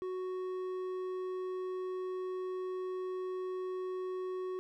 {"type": "tone with hard clipping", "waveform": "sine", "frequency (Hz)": 370, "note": "F#4", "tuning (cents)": 0, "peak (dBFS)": -37, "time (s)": [0.02, 4.59], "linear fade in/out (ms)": 0, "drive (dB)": 6, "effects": []}